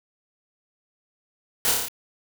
white noise with echo, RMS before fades -22 dBFS, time 1.65-1.71 s, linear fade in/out 0 ms, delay 29 ms, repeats 6, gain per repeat -2 dB, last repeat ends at 1.884 s, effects none

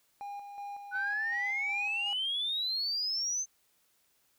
triangle tone with tremolo, 810 Hz, G#5, 43 cents flat, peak -36 dBFS, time 0.21-2.13 s, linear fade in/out 0 ms, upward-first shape square, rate 2.7 Hz, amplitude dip 45%
sine exponential sweep, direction up, 1473 to 6310 Hz, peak -29 dBFS, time 0.91-3.46 s, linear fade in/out 50 ms
effects tanh soft clip ceiling -25 dBFS + white hiss -71 dBFS RMS until 4.38 s

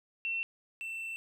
sine / triangle tone pair in turn, 2703 / 2681 Hz, E7 / E7, +43 / +29 cents, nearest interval unison, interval 14 cents, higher first, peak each -31 / -35 dBFS, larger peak first, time 0.25-0.43 / 0.81-1.16 s, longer second, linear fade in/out 0 ms, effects none

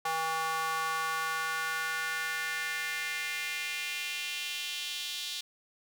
square tone with high-pass filter sweep, 161.1 Hz, E3, 39 cents flat, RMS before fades -34 dBFS, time 0.05-5.41 s, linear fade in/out 5 ms, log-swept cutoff 900 to 3600 Hz, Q 2.8, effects none

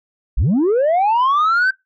sine linear sweep, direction up, 32.36 to 1568 Hz, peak -10 dBFS, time 0.37-1.71 s, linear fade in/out 10 ms, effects noise-tail reverb RT60 0.2 s tail -22 dB re dry + tanh soft clip ceiling -11 dBFS

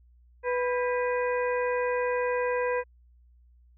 harmonic tone with a mistuned harmonic, 493.9 Hz, B4, in tune, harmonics 1 / 2 / 3 / 4 / 5, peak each -26 / -32 / -36 / -38 / -40 dBFS, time 0.43-2.84 s, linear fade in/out 50 ms, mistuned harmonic 3, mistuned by +140 cents, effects added 60 Hz sine -55 dBFS peak until 3.77 s

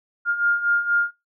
sine beating tone pair, 1407 / 1411.2 Hz, F6 / F6, +12 / +18 cents, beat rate 4.2 Hz, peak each -24 / -19 dBFS, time 0.25-1.11 s, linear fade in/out 50 ms, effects noise-tail reverb RT60 0.2 s tail -17 dB re dry

